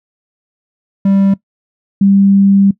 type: tone pair in turn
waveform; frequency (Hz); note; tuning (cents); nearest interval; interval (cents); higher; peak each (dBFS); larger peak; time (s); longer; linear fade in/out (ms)
triangle / sine; 196 / 197.25; G3 / G3; 0 / +11; unison; 11; second; -5; neither; 1.05-1.34 / 2.01-2.71; second; 5
effects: noise-tail reverb RT60 0.1 s tail -19 dB re dry